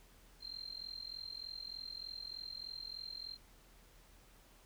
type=tone with amplitude modulation; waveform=sine; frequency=4162 Hz; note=C8; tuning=10 cents flat; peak=-40 dBFS; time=0.4-3.38 s; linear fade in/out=50 ms; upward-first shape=sine; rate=43.3 Hz; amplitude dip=90%; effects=added 41 Hz sine -63 dBFS peak until 4.65 s + pink hiss -65 dBFS RMS until 4.65 s